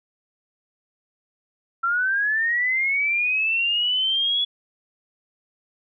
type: linear sweep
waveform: sine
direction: up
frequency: 1347 to 3400 Hz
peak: -19 dBFS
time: 1.83-4.45 s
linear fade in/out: 10 ms
effects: none